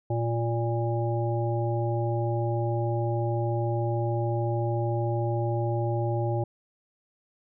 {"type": "harmonic tone", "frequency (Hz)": 116.7, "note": "A#2", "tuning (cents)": 2, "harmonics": [1, 3, 5, 7], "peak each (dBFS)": [-26, -31, -33, -34], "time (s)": [0.1, 6.44], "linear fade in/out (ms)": 5, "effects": []}